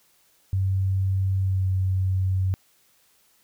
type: tone with pitch glide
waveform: sine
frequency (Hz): 95.7 to 94.16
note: G2 to F#2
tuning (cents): -41 to +31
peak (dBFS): -20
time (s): 0.53-2.54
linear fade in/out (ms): 0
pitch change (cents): -28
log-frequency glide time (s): 1.4-1.67
effects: white hiss -62 dBFS RMS until 3.43 s